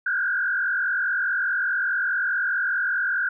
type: tone with frequency modulation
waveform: sine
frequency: 1530 Hz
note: G6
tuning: 42 cents flat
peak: -21 dBFS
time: 0.06-3.29 s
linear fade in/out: 5 ms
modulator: 44.8 Hz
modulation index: 2.1
effects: none